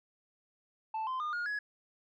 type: tone with pitch steps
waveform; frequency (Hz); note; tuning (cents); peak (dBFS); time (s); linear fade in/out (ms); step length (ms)
sine; 880 / 1034.5 / 1216.1 / 1429.6 / 1680.5; A5 / C6 / D#6 / F6 / G#6; 0 / -20 / -40 / +40 / +20; -30; 0.94-1.59; 5; 130
effects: tanh soft clip ceiling -32 dBFS